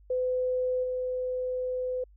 sine tone with level steps, 506 Hz, B4, 42 cents sharp, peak -25 / -28 dBFS, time 0.1-2.04 s, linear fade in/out 5 ms, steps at 0.83 s, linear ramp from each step 10 ms, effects added 50 Hz sine -53 dBFS peak until 2.16 s

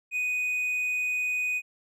triangle tone, 2489 Hz, D#7, in tune, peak -24 dBFS, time 0.11-1.62 s, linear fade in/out 50 ms, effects none

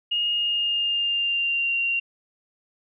sine tone with pitch glide, 2855 to 2763 Hz, F7 to F7, +37 to -19 cents, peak -21 dBFS, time 0.11-2 s, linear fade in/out 10 ms, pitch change -56 cents, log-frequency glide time 0.32-1.75 s, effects none

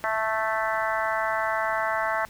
harmonic tone, 220 Hz, A3, in tune, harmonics 3 / 4 / 5 / 6 / 7 / 8 / 9, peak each -29 / -30 / -31 / -32 / -32 / -33 / -34 dBFS, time 0.04-2.25 s, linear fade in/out 0 ms, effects pink hiss -50 dBFS RMS until 2.29 s

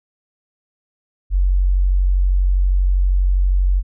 sine tone, 46.25 Hz, F#1, in tune, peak -12 dBFS, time 1.3-3.83 s, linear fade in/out 50 ms, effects none

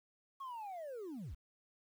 sine linear sweep, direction down, 1108.7 to 41 Hz, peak -40 dBFS, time 0.4-1.35 s, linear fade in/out 10 ms, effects tanh soft clip ceiling -42 dBFS + 11-bit

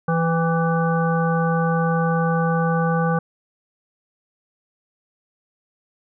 harmonic tone with a mistuned harmonic, 166.2 Hz, E3, 15 cents sharp, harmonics 1 / 3 / 5 / 7 / 9, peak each -19 / -24 / -26 / -27 / -29 dBFS, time 0.08-3.19 s, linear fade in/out 5 ms, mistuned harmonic 5, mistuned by -47 cents, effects none

